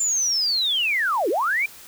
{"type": "linear two-way sweep", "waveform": "sine", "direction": "down then up", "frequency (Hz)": [7270, 309.4, 2421], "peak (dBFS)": -19, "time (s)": [0, 1.66], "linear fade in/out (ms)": 5, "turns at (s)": 1.29, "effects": ["white hiss -44 dBFS RMS until 1.87 s"]}